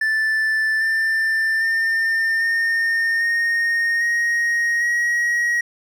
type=tone with pitch steps; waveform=triangle; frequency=1760 / 1782.5 / 1805.3 / 1828.4 / 1851.8 / 1875.5 / 1899.4 Hz; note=A6 / A6 / A6 / A#6 / A#6 / A#6 / A#6; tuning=0 / +22 / +44 / -34 / -12 / +10 / +32 cents; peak=-15 dBFS; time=0.01-5.61 s; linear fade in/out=5 ms; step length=800 ms; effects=none